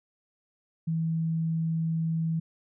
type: tone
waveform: sine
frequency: 162.7 Hz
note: E3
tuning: 22 cents flat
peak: -25 dBFS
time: 0.87-2.4 s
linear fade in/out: 10 ms
effects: none